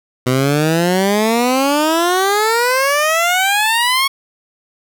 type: exponential sweep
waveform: 15% pulse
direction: up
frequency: 124.6 to 1109 Hz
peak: -6 dBFS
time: 0.26-4.08 s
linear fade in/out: 10 ms
effects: none